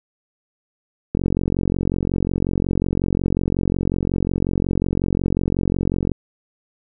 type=click train; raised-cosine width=3 ms; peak=-7 dBFS; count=227; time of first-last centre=1.15-6.117 s; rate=45.5 Hz; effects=none